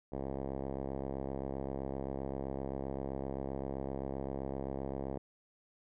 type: tone with low-pass filter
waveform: 5% pulse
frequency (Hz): 67.7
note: C#2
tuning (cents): -40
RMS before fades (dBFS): -39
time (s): 0.12-5.18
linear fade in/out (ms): 5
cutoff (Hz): 630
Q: 0.88
effects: none